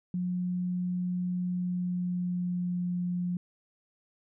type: tone with pitch glide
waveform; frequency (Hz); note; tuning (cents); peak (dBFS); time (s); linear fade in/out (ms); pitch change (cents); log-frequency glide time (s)
sine; 179.7 to 177.64; F3 to F3; +50 to +30; -28; 0.14-3.37; 2; -20; 1.47-2.87
effects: none